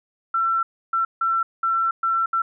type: tone bursts at uneven times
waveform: sine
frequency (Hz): 1346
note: E6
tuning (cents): +36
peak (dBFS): -18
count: 6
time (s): 0.34-0.63 / 0.93-1.05 / 1.21-1.43 / 1.63-1.91 / 2.03-2.26 / 2.33-2.42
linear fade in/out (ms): 5
effects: none